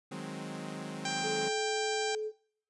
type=chord; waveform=sawtooth; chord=Ab dominant seventh; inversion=second; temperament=equal; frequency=155.56 / 185 / 207.7 / 261.6 Hz; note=Eb3 / Gb3 / Ab3 / C4; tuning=0 / 0 / 0 / 0 cents; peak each=-40 dBFS; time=0.11-1.49 s; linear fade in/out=10 ms
type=harmonic tone; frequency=789 Hz; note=G5; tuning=11 cents sharp; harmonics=1 / 2 / 3 / 4 / 5 / 6 / 7 / 8 / 9 / 10; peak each=-36 / -39 / -41 / -42 / -43 / -44 / -44 / -45 / -46 / -46 dBFS; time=1.05-2.15 s; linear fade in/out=2 ms
type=tone; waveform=sine; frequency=430.6 Hz; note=A4; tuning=37 cents flat; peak=-33 dBFS; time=1.22-2.32 s; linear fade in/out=50 ms
effects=noise-tail reverb RT60 0.6 s tail -22 dB re dry + resampled to 24000 Hz